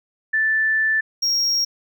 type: tone pair in turn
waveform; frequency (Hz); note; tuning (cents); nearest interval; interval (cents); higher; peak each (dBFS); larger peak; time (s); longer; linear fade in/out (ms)
sine / triangle; 1760 / 5588; A6 / F8; 0 / 0; octave + minor sixth; 2000; second; -16; neither; 0.33-1.01 / 1.22-1.65; first; 10
effects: none